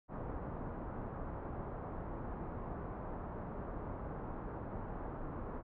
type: low-pass noise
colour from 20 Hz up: pink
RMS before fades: -43 dBFS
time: 0.08-5.63 s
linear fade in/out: 50 ms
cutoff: 1200 Hz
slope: 24 dB/octave
effects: none